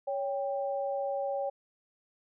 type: tone pair together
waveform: sine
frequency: 558 / 790.7 Hz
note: C#5 / G5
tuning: +11 / +15 cents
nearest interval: tritone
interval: 604 cents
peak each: -31 / -35 dBFS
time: 0.07-1.5 s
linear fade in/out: 10 ms
effects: none